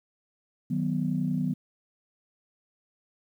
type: chord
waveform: sine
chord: B major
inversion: first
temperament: equal with one note detuned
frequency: 155.56 / 186.5 / 246.9 Hz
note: D#3 / F#3 / B3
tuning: 0 / +14 / 0 cents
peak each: -29 dBFS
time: 0.7-1.54 s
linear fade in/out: 10 ms
effects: tanh soft clip ceiling -15 dBFS + 10-bit